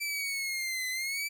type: linear two-way sweep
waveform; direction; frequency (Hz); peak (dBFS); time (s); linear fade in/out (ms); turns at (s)
sawtooth; down then up; 2333 to 2017 to 2332; -28; 0-1.29; 20; 0.89
effects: none